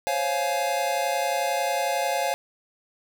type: chord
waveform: square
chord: Db major seventh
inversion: third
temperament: equal with one note detuned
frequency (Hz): 523.3 / 554.4 / 698.5 / 841.7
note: C5 / Db5 / F5 / Ab5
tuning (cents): 0 / 0 / 0 / +23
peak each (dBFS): -33 / -30 / -28 / -29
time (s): 0.07-2.34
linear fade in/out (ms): 0
effects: none